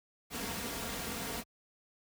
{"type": "noise with comb filter", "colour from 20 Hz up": "pink", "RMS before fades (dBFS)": -38, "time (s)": [0.3, 1.44], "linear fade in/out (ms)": 50, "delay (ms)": 4.3, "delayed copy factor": 0.5, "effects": ["high-pass 60 Hz 12 dB/octave"]}